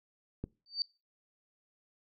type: click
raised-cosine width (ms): 3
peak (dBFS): -23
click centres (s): 0.44
type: tone with exponential growth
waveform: sine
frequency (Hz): 4603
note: D8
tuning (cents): -36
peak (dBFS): -25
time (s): 0.66-0.82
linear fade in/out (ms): 1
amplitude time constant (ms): 33
effects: noise-tail reverb RT60 0.3 s tail -23 dB re dry + MP3 96 kbps